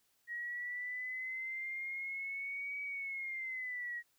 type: linear two-way sweep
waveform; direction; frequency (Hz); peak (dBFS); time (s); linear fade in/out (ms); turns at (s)
sine; up then down; 1892 to 2275 to 1892; -38; 0.27-4.03; 50; 2.82
effects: white hiss -75 dBFS RMS until 4.18 s